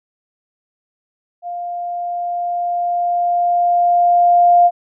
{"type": "tone with level ramp", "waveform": "sine", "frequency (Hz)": 701, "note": "F5", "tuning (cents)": 6, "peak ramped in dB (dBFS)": [-23, -6], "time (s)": [1.42, 4.71], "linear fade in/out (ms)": 50, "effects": []}